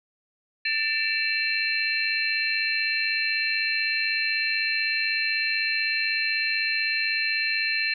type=tone cluster; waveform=sine; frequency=1779 / 2316 / 2651 / 2747 / 4140 Hz; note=A6 / D7 / E7 / F7 / C8; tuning=+19 / -25 / +9 / -29 / -19 cents; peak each=-28 / -29 / -29 / -33 / -29 dBFS; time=0.65-7.94 s; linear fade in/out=5 ms; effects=none